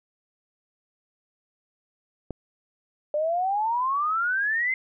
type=click; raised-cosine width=2 ms; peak=-18 dBFS; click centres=2.307 s
type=exponential sweep; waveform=sine; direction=up; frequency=587.3 to 2100 Hz; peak=-22 dBFS; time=3.14-4.74 s; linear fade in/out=2 ms
effects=none